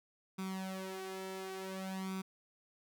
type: tone with flanger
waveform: sawtooth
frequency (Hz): 189.7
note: F#3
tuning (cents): +43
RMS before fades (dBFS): -42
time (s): 0.38-2.22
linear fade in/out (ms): 10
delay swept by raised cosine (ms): 0.83 to 3.03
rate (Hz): 0.56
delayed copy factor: +0.8
effects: none